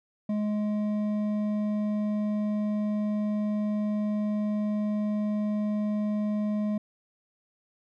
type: tone with hard clipping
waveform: sine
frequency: 210 Hz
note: G#3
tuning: 19 cents sharp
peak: -27 dBFS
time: 0.29-6.78 s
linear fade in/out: 5 ms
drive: 7 dB
effects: none